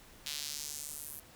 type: tone with high-pass filter sweep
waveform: sawtooth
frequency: 146.83 Hz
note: D3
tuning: in tune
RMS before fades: -42 dBFS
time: 0.26-1.2 s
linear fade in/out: 5 ms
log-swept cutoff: 3600 to 12000 Hz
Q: 1.5
effects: pink hiss -57 dBFS RMS until 1.35 s